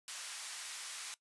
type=band-pass noise; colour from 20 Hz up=white; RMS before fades=-45 dBFS; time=0.08-1.14 s; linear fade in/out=0 ms; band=1100 to 10000 Hz; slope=12 dB/octave; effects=noise-tail reverb RT60 0.1 s tail -19 dB re dry + resampled to 24000 Hz